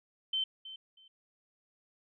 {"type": "tone with echo", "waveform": "sine", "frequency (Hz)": 3089, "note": "G7", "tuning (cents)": -26, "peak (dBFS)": -29, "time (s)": [0.33, 0.44], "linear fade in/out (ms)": 5, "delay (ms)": 320, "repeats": 2, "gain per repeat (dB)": -14, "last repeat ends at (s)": 1.08, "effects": []}